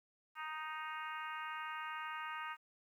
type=harmonic tone; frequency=311.1 Hz; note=D#4; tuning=in tune; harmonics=3 / 4 / 5 / 6 / 7 / 8 / 9; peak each=-47 / -45 / -48 / -51 / -53 / -55 / -54 dBFS; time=0.35-2.57 s; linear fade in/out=50 ms; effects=12-bit